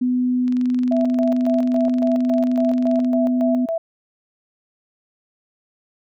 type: tone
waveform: sine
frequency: 250 Hz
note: B3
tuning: 21 cents sharp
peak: -16 dBFS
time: 0.01-3.66 s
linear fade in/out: 10 ms
type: click train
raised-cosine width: 0.2 ms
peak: -23 dBFS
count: 59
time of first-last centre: 0.48-3.046 s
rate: 22.6 Hz
type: tone with tremolo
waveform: sine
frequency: 659.3 Hz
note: E5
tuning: in tune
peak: -19 dBFS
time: 0.91-3.78 s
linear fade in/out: 5 ms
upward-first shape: square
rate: 3.6 Hz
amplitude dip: 75%
effects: none